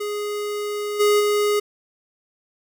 square tone with level steps, 415.2 Hz, G#4, in tune, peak -25 / -15 / -18 dBFS, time 0-1.6 s, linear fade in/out 10 ms, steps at 0.99 / 1.19 s, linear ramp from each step 20 ms, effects none

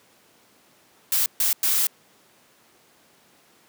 blue noise bursts at uneven times, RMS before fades -21 dBFS, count 3, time 1.12-1.26 / 1.4-1.53 / 1.63-1.87 s, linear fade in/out 2 ms, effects pink hiss -57 dBFS RMS until 3.68 s + high-pass 200 Hz 12 dB/octave

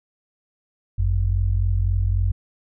sine tone pair together, 49.27 / 93 Hz, G1 / F#2, +10 / +9 cents, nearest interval major seventh, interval 1099 cents, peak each -20 dBFS, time 0.98-2.32 s, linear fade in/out 10 ms, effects none

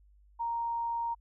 sine tone, 932 Hz, A#5, 1 cent flat, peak -30 dBFS, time 0.39-1.15 s, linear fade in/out 20 ms, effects added 50 Hz sine -58 dBFS peak until 1.2 s

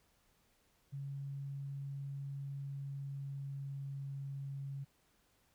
sine tone with pitch glide, 139 to 138.12 Hz, C#3 to C#3, +5 to -6 cents, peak -40 dBFS, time 0.92-4.85 s, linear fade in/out 20 ms, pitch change -11 cents, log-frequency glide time 2.63-4.15 s, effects pink hiss -73 dBFS RMS until 5.54 s

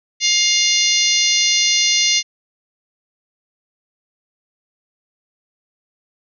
harmonic tone with a mistuned harmonic, 705 Hz, F5, 16 cents sharp, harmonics 3 / 4 / 5 / 6 / 7 / 8 / 9, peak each -21 / -21 / -21 / -21 / -21 / -21 / -21 dBFS, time 0.2-2.23 s, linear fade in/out 50 ms, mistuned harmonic 8, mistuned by +34 cents, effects none

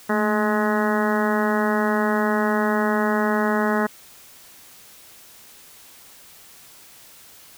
harmonic tone with a mistuned harmonic, 211 Hz, G#3, 28 cents sharp, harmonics 1 / 2 / 3 / 4 / 5 / 6 / 7 / 8 / 9, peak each -22 / -25 / -27 / -28 / -29 / -30 / -30 / -31 / -32 dBFS, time 0.09-3.87 s, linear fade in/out 10 ms, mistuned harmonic 1, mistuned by +55 cents, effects white hiss -47 dBFS RMS until 7.57 s

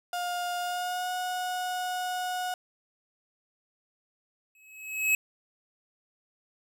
35% pulse tone with pitch glide, 709 to 729.4 Hz, F5 to F#5, +26 to -25 cents, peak -28 dBFS, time 0.13-2.54 s, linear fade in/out 2 ms, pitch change +49 cents, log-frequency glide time 0.58-1.12 s
square tone with exponential growth, 2568 Hz, E7, 46 cents flat, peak -20 dBFS, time 4.55-5.15 s, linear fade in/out 2 ms, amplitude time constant 130 ms
effects none

